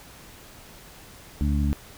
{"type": "harmonic tone", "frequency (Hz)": 72.1, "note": "D2", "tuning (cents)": -31, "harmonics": [1, 2, 3, 4], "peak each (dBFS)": [-22, -29, -28, -32], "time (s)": [1.41, 1.73], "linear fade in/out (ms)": 0, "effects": ["pink hiss -47 dBFS RMS until 1.97 s"]}